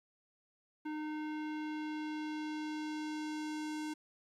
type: tone with low-pass filter sweep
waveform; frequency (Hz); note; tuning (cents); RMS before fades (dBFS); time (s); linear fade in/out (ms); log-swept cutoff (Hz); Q
square; 306; D#4; -29; -40; 0.85-3.94; 10; 2000 to 8600; 0.95
effects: 12-bit